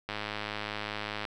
click train, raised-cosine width 0.3 ms, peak -18 dBFS, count 123, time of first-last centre 0.09-1.252 s, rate 105 Hz, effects none

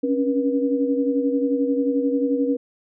sine tone cluster, 272.3 / 283.6 / 482.8 Hz, C#4 / C#4 / B4, -31 / +40 / -39 cents, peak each -21 / -25 / -23 dBFS, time 0.03-2.57 s, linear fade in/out 10 ms, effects none

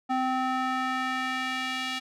square tone with band-pass filter sweep, 258.7 Hz, C4, 19 cents flat, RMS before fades -29 dBFS, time 0.09-2 s, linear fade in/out 20 ms, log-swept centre 850 to 3000 Hz, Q 1.3, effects none

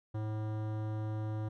sine tone with hard clipping, 108 Hz, A2, 32 cents flat, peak -36 dBFS, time 0.14-1.49 s, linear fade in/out 10 ms, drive 17 dB, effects none

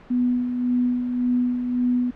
sine tone with tremolo, 246.9 Hz, B3, in tune, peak -17 dBFS, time 0.1-2.11 s, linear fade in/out 10 ms, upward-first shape sine, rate 1.8 Hz, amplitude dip 50%, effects pink hiss -47 dBFS RMS until 2.15 s + low-pass 2000 Hz 12 dB/octave

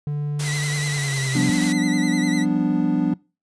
triangle tone with pitch glide, 146.83 to 132.33 Hz, D3 to C3, 0 to +20 cents, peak -20 dBFS, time 0.07-1.5 s, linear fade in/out 2 ms, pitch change -180 cents, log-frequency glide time 0.89-1.31 s
white noise, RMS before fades -29 dBFS, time 0.39-1.73 s, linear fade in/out 10 ms
sawtooth tone with vibrato, 1994 Hz, B6, 16 cents sharp, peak -24 dBFS, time 0.43-2.46 s, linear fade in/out 50 ms, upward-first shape sine, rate 10 Hz, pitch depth 63 cents each way
triangle chord, G dominant seventh, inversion third, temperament equal, 174.61 / 196 / 246.9 / 293.7 Hz, F3 / G3 / B3 / D4, 0 / 0 / 0 / 0 cents, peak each -22 / -24 / -21 / -19 dBFS, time 1.35-3.14 s, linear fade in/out 5 ms
effects noise-tail reverb RT60 0.3 s tail -23 dB re dry + resampled to 22050 Hz

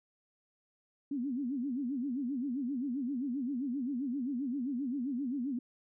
sine tone with vibrato, 261.6 Hz, C4, in tune, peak -32 dBFS, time 1.11-5.59 s, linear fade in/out 5 ms, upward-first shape sine, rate 7.6 Hz, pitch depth 190 cents each way, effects none

